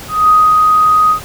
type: tone with ADSR envelope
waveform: sine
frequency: 1250 Hz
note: D#6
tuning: 8 cents sharp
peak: -4 dBFS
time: 0.08-1.2 s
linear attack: 210 ms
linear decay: 240 ms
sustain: -2 dB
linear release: 95 ms
effects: pink hiss -30 dBFS RMS until 1.24 s